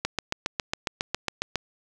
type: click train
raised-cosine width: 0.2 ms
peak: -8 dBFS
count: 12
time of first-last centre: 0.05-1.557 s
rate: 7.3 Hz
effects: none